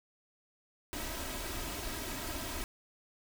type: noise with comb filter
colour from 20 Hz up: pink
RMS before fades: -39 dBFS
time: 0.93-2.64 s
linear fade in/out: 0 ms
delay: 3.1 ms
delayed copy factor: +0.6
effects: none